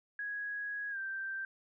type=tone with pitch glide; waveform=sine; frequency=1661.2 to 1568 Hz; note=G#6 to G6; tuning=0 to 0 cents; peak=-36 dBFS; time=0.19-1.45 s; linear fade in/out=2 ms; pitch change=-100 cents; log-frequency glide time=0.9-0.98 s; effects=none